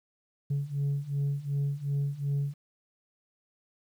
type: beating tone pair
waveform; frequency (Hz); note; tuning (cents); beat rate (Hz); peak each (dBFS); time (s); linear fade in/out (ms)
sine; 139.9 / 142.6; C#3 / C#3; +16 / +49; 2.7; -30 / -28; 0.5-2.54; 10
effects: tanh soft clip ceiling -24 dBFS + 10-bit